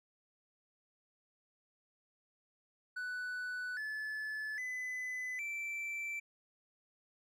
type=tone with pitch steps; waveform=triangle; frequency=1488 / 1729.1 / 2009 / 2335 Hz; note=F#6 / A6 / B6 / D7; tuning=+9 / -31 / +29 / -11 cents; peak=-36 dBFS; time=2.96-6.2 s; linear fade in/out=10 ms; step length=810 ms; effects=none